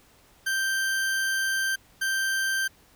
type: tone pair in turn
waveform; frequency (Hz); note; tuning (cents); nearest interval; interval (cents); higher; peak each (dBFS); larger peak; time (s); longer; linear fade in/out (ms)
40% pulse; 1568 / 1568; G6 / G6; 0 / 0; unison; 0; neither; -23; neither; 0.46-1.76 / 2.01-2.68; first; 10
effects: pink hiss -58 dBFS RMS until 2.95 s